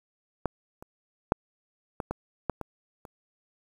clicks, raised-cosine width 1 ms, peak -12 / -29 / -6 / -17 / -16 / -12 / -20 / -30 dBFS, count 8, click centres 0.457 / 0.825 / 1.321 / 2.002 / 2.11 / 2.497 / 2.613 / 3.052 s, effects 8-bit

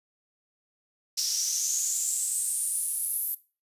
pink noise with high-pass filter sweep, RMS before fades -29 dBFS, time 1.17-3.35 s, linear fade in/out 10 ms, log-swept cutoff 5300 to 12000 Hz, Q 6.5, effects noise-tail reverb RT60 0.3 s tail -17 dB re dry + resampled to 32000 Hz

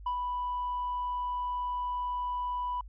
sine tone with ADSR envelope, 987.8 Hz, B5, in tune, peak -25 dBFS, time 0.06-2.81 s, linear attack 6 ms, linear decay 85 ms, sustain -4 dB, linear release 3 ms, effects tanh soft clip ceiling -27 dBFS + added 50 Hz sine -44 dBFS peak until 2.88 s

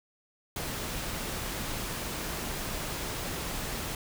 pink noise, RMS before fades -35 dBFS, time 0.56-3.95 s, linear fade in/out 2 ms, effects none

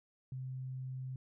sine tone with vibrato, 130 Hz, C3, 11 cents flat, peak -39 dBFS, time 0.32-1.16 s, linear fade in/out 2 ms, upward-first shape sine, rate 20 Hz, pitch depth 11 cents each way, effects none

